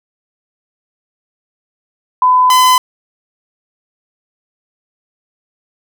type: tone pair in turn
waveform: sine / 45% pulse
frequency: 1007 / 1013.4 Hz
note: B5 / B5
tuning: +33 / +44 cents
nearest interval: unison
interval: 11 cents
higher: second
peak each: -6 dBFS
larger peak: neither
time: 2.22-2.5 / 2.5-2.78 s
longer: neither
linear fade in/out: 2 ms
effects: none